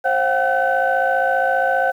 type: tone cluster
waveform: sine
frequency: 532 / 713 / 768 / 1520 Hz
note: C5 / F5 / G5 / F#6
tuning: +29 / +36 / -36 / +46 cents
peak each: -20 dBFS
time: 0.04-1.92 s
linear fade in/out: 20 ms
effects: tanh soft clip ceiling -7 dBFS + 8-bit